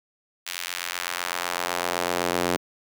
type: tone with high-pass filter sweep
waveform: sawtooth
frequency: 87.9 Hz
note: F2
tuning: 12 cents sharp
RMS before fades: -28 dBFS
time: 0.46-2.57 s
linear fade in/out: 10 ms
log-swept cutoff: 2600 to 320 Hz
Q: 0.87
effects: none